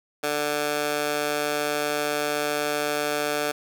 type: tone with high-pass filter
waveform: 15% pulse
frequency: 147.8 Hz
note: D3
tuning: 11 cents sharp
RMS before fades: -26 dBFS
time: 0.23-3.52 s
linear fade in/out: 10 ms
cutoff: 560 Hz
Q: 0.84
effects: none